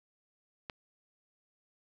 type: click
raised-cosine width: 0.3 ms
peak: -23 dBFS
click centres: 0.698 s
effects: none